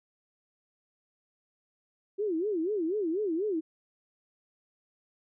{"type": "tone with vibrato", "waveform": "sine", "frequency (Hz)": 370, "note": "F#4", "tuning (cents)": 0, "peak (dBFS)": -27, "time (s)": [2.18, 3.61], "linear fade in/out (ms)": 20, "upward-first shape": "sine", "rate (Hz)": 4.1, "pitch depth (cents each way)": 270, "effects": []}